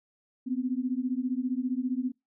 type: beating tone pair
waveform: sine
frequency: 246.9 / 261.9 Hz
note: B3 / C4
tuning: 0 / +2 cents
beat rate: 15 Hz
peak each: -30 dBFS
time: 0.46-2.12 s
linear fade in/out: 20 ms
effects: noise-tail reverb RT60 0.2 s tail -25 dB re dry